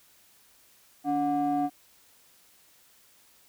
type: ring-modulated tone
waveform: triangle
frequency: 220.9 Hz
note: A3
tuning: 7 cents sharp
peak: -19 dBFS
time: 1.04-1.7 s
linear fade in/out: 50 ms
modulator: 508 Hz
effects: white hiss -60 dBFS RMS until 3.48 s